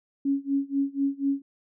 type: tone with tremolo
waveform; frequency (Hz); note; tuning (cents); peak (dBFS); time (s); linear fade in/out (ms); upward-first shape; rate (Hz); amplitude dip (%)
sine; 277.2; C#4; 0; -20; 0.25-1.42; 5; sine; 4.1; 95
effects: none